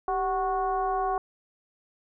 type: tone with frequency modulation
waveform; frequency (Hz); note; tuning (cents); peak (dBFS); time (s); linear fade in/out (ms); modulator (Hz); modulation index
sine; 747; F#5; +16; -24; 0.08-1.18; 2; 357; 1
effects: none